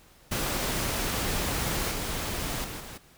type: noise with level steps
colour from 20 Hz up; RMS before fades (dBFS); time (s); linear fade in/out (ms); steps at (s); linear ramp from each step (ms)
pink; -29 / -32 / -38 / -42; 0.31-2.98; 10; 1.91 / 2.64 / 2.8; 5
effects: pink hiss -57 dBFS RMS until 3.17 s